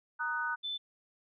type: chord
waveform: sine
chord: D# minor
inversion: second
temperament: just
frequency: 933.4 / 1244.5 / 1493.4 Hz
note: A#5 / D#6 / F#6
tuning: +2 / 0 / +16 cents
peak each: -38 / -38 / -33 dBFS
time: 0.19-0.56 s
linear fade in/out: 20 ms
type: tone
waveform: sine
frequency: 3520 Hz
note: A7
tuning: in tune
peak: -34 dBFS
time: 0.63-0.78 s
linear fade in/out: 20 ms
effects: none